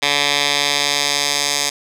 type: tone with band-pass filter sweep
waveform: 10% pulse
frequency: 143.6 Hz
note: D3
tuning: 39 cents flat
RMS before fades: -18 dBFS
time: 0.02-1.7 s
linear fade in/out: 10 ms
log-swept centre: 3400 to 5900 Hz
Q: 1.3
effects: none